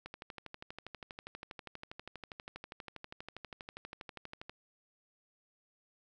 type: click train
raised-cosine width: 0.3 ms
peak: -28 dBFS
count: 56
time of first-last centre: 0.06-4.495 s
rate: 12.4 Hz
effects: none